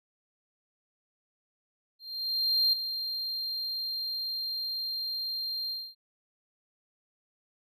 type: tone with ADSR envelope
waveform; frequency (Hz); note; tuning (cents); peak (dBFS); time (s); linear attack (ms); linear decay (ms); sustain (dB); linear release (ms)
triangle; 4186; C8; 0; -20; 1.99-5.95; 740; 5; -10; 250
effects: none

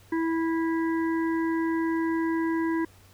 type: harmonic tone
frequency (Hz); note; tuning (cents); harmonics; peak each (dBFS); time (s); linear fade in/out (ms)
327.8; E4; -10; 1 / 3 / 5 / 6; -24 / -34 / -38 / -40; 0.12-2.85; 5
effects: added 95 Hz sine -55 dBFS peak until 3.13 s + pink hiss -57 dBFS RMS until 3.13 s

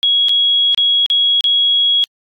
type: tone with dropouts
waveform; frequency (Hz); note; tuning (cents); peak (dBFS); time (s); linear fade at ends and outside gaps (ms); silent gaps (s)
sine; 3322; G#7; 0; -10; 0.03-2.04; 0; 0.285-0.293 / 0.746-0.777 / 1.061-1.101 / 1.408-1.441
effects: AAC 64 kbps

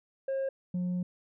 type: tone pair in turn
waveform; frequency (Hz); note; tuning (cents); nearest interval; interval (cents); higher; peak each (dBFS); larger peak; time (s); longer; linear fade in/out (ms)
sine; 538 / 179.54; C5 / F3; +48 / +48; octave + perfect fifth; 1900; first; -26; neither; 0.28-0.49 / 0.74-1.03; second; 5
effects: tanh soft clip ceiling -28 dBFS

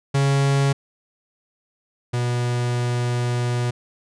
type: tone pair in turn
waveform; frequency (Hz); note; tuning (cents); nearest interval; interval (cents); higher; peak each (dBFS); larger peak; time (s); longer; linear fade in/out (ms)
45% pulse; 138.59 / 121.78; C#3 / B2; 0 / -24; major second; 224; first; -16 / -20; first; 0.14-0.73 / 2.13-3.71; second; 10
effects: resampled to 22050 Hz

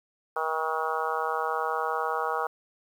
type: harmonic tone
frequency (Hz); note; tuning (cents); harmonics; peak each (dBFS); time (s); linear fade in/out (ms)
159.1; D#3; +39; 3 / 4 / 5 / 6 / 7 / 8 / 9; -33 / -37 / -32 / -35 / -33 / -33 / -36; 0.36-2.47; 5
effects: 9-bit

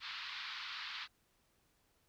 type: band-pass noise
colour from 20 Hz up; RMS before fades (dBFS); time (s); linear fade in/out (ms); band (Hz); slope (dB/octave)
white; -45; 0-1.08; 50; 990 to 4500; 48
effects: pink hiss -75 dBFS RMS until 2.08 s

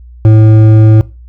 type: tone with hard clipping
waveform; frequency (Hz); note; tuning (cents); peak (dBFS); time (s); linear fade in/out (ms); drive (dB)
sine; 109.2; A2; -13; -3; 0.25-1.01; 0; 9
effects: noise-tail reverb RT60 0.3 s tail -20 dB re dry + added 60 Hz sine -30 dBFS peak until 1.28 s

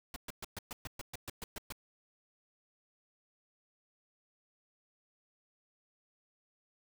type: noise bursts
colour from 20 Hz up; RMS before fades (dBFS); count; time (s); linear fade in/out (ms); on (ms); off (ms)
pink; -42; 12; 0.14-1.724; 2; 22; 120
effects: none

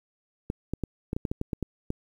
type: clicks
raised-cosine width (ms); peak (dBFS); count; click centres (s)
3; -16; 11; 0.501 / 0.736 / 0.837 / 1.131 / 1.165 / 1.252 / 1.315 / 1.414 / 1.532 / 1.627 / 1.904
effects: 9-bit

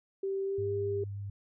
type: tone with pitch glide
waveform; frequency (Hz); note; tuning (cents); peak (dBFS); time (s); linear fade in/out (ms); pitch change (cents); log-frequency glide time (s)
sine; 389.2 to 400.8; G4 to G4; -12 to +38; -30; 0.23-1.04; 5; +50; 0.44-0.7
type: tone with vibrato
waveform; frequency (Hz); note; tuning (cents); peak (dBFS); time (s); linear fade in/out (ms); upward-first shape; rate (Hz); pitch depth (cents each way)
sine; 100.2; G2; +38; -36; 0.58-1.3; 5; sine; 6.9; 10
effects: none

